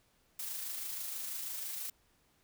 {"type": "noise with amplitude modulation", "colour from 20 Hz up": "blue", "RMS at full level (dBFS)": -39, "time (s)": [0.39, 1.9], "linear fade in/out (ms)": 5, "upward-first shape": "sine", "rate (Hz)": 26.1, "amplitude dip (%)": 30, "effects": ["pink hiss -71 dBFS RMS until 2.43 s"]}